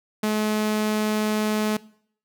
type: tone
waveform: sawtooth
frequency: 213.8 Hz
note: A3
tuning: 49 cents flat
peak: -17 dBFS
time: 0.23-1.77 s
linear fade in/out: 5 ms
effects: noise-tail reverb RT60 0.6 s tail -21 dB re dry